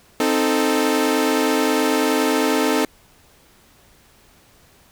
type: chord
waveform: sawtooth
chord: A diminished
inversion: first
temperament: equal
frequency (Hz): 261.6 / 311.1 / 440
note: C4 / Eb4 / A4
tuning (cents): 0 / 0 / 0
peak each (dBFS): -17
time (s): 0.2-2.85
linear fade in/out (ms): 2
effects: pink hiss -53 dBFS RMS until 4.91 s